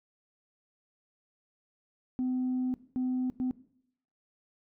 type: tone bursts at uneven times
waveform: sine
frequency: 254.5 Hz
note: C4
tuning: 48 cents flat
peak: -26 dBFS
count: 3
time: 2.19-2.74 / 2.96-3.3 / 3.4-3.51 s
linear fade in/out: 0 ms
effects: noise-tail reverb RT60 0.7 s tail -18 dB re dry + tanh soft clip ceiling -25 dBFS